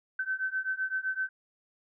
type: beating tone pair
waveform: sine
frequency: 1529 / 1536.8 Hz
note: G6 / G6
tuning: -44 / -35 cents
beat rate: 7.8 Hz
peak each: -33 / -32 dBFS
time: 0.19-1.29 s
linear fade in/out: 5 ms
effects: none